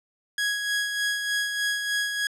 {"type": "tone with tremolo", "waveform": "sawtooth", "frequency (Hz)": 1661.2, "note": "G#6", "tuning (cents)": 0, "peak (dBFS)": -19, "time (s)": [0.38, 2.27], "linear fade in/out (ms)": 2, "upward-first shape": "sine", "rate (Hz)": 3.3, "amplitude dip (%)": 45, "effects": ["low-pass 10000 Hz 12 dB/octave"]}